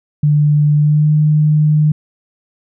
sine tone with pitch glide, 148.4 to 151.96 Hz, D3 to D#3, +18 to -41 cents, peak -8 dBFS, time 0.23-1.92 s, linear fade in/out 5 ms, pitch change +41 cents, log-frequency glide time 0.77-1.1 s, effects none

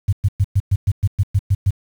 sine tone bursts, 98 Hz, G2, in tune, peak -11 dBFS, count 11, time 0.08-1.708 s, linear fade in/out 10 ms, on 48 ms, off 110 ms, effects 7-bit

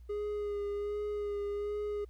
triangle tone with vibrato, 412 Hz, G#4, 14 cents flat, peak -31 dBFS, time 0.09-2.05 s, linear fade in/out 10 ms, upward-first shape sine, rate 1.3 Hz, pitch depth 21 cents each way, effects added 60 Hz sine -49 dBFS peak until 2.09 s + pink hiss -75 dBFS RMS until 2.09 s

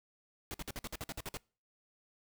pink noise bursts, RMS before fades -41 dBFS, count 11, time 0.51-1.371 s, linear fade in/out 0 ms, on 31 ms, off 52 ms, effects noise-tail reverb RT60 0.4 s tail -26 dB re dry

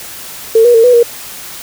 sine tone with pitch steps, 449.5 / 481.5 / 453.8 / 494 / 472.4 Hz, A4 / B4 / A#4 / B4 / A#4, +37 / -44 / -47 / 0 / +23 cents, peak -3 dBFS, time 0.55-1.03 s, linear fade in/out 5 ms, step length 96 ms, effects white hiss -28 dBFS RMS until 1.62 s

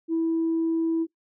sine tone, 327.7 Hz, E4, 10 cents flat, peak -20 dBFS, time 0.08-1.07 s, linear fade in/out 50 ms, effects noise-tail reverb RT60 0.1 s tail -19 dB re dry + tanh soft clip ceiling -18 dBFS

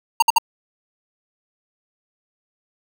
square tone bursts, 925 Hz, A#5, 14 cents flat, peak -11 dBFS, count 3, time 0.2-0.384 s, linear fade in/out 5 ms, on 24 ms, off 56 ms, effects none

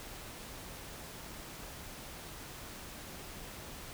silence, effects pink hiss -47 dBFS RMS until 3.93 s

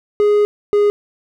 triangle tone pair in turn, 415.3 / 412.4 Hz, G#4 / G#4, 0 / -12 cents, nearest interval unison, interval 12 cents, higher first, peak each -8 dBFS, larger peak neither, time 0.2-0.45 / 0.73-0.9 s, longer first, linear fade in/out 0 ms, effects none

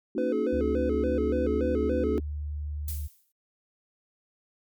sine chord, D# minor seventh, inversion second, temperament equal with one note detuned, 231.9 / 277.2 / 311.1 / 370 Hz, A#3 / C#4 / D#4 / F#4, -9 / 0 / 0 / 0 cents, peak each -32 dBFS, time 0.15-2.2 s, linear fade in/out 5 ms
triangle tone with vibrato, 463.6 Hz, A#4, 10 cents flat, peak -25 dBFS, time 0.18-2.18 s, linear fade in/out 0 ms, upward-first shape square, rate 3.5 Hz, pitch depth 140 cents each way
sine tone with pitch glide, 72.5 to 74.07 Hz, D2 to D2, -22 to +15 cents, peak -30 dBFS, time 0.52-3.08 s, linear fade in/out 20 ms, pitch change +37 cents, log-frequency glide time 1.05-1.91 s
violet noise with exponential decay, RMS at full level -34 dBFS, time 2.88-3.32 s, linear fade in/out 2 ms, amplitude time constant 94 ms
effects MP3 96 kbps

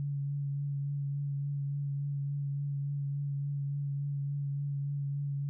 sine tone with vibrato, 141.4 Hz, C#3, 35 cents sharp, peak -31 dBFS, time 0-5.49 s, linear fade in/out 0 ms, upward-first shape triangle, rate 3.5 Hz, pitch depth 20 cents each way, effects none

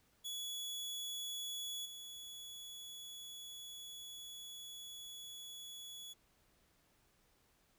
sawtooth tone with level steps, 3390 Hz, G#7, 35 cents sharp, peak -38 / -45 dBFS, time 0.24-6.14 s, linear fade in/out 20 ms, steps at 1.85 s, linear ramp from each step 10 ms, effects pink hiss -73 dBFS RMS until 7.78 s

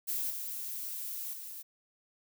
violet noise with level steps, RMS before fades -34 / -39 / -44 dBFS, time 0.07-1.63 s, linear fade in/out 20 ms, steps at 0.3 / 1.33 s, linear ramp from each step 5 ms, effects none

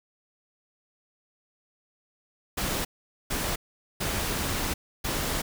pink noise bursts at uneven times, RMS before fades -29 dBFS, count 4, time 2.57-2.85 / 3.3-3.56 / 4-4.74 / 5.04-5.42 s, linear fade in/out 10 ms, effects none

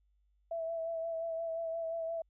sine tone with vibrato, 659.3 Hz, E5, in tune, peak -34 dBFS, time 0.51-2.22 s, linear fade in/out 5 ms, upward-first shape sine, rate 5.7 Hz, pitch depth 26 cents each way, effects added 50 Hz sine -69 dBFS peak until 2.29 s

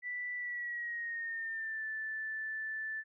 sine tone with pitch glide, 1972 to 1756.9 Hz, B6 to A6, -3 to -3 cents, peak -36 dBFS, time 0.02-3.04 s, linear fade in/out 50 ms, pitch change -200 cents, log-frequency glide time 0.36-1.85 s, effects none

